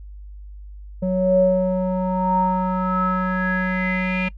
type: tone with low-pass filter sweep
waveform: square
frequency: 185 Hz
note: F#3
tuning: in tune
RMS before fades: -20 dBFS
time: 1.02-4.29 s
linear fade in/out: 10 ms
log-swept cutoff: 460 to 2500 Hz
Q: 8.9
effects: noise-tail reverb RT60 0.1 s tail -23 dB re dry + added 50 Hz sine -35 dBFS peak until 4.37 s